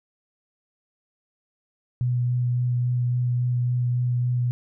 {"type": "tone with vibrato", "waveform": "sine", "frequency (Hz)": 123.1, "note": "B2", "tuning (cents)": -5, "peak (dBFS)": -20, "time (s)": [2.01, 4.51], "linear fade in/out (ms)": 0, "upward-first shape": "sine", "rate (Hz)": 3.6, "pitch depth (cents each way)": 11, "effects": []}